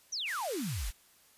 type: exponential sweep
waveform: sine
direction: down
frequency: 6340 to 37.74 Hz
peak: -33 dBFS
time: 0.12-0.91 s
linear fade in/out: 10 ms
type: band-pass noise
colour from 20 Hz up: white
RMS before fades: -44 dBFS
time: 0.25-0.93 s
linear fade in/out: 50 ms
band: 1100 to 12000 Hz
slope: 12 dB/octave
effects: white hiss -63 dBFS RMS until 1.37 s + resampled to 32000 Hz